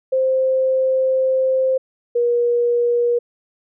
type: tone pair in turn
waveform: sine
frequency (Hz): 523.3 / 478.4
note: C5 / A#4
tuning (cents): 0 / +45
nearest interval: major second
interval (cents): 155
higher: first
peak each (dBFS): -14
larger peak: neither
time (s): 0.12-1.78 / 2.15-3.19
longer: first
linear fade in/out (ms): 10
effects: none